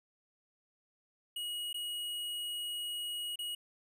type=tone with dropouts; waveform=square; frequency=2900 Hz; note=F#7; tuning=35 cents flat; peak=-37 dBFS; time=1.36-3.55 s; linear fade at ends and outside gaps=5 ms; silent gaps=1.73-1.742 / 3.358-3.389 s; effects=none